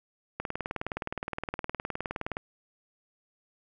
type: click train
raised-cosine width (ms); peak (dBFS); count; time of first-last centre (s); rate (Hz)
0.5; -17; 39; 0.4-2.369; 19.3
effects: none